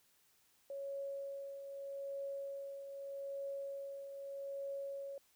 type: tone with tremolo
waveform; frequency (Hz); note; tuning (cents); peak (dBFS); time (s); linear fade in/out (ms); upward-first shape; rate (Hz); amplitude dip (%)
sine; 554.4; C#5; 0; -39; 0.7-5.18; 2; triangle; 0.81; 55
effects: white hiss -72 dBFS RMS until 5.35 s